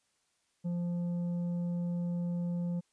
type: tone with tanh clipping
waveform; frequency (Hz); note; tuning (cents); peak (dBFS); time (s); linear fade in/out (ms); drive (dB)
sine; 174.1; F3; -5; -32; 0.64-2.81; 20; 6
effects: white hiss -75 dBFS RMS until 2.92 s + resampled to 22050 Hz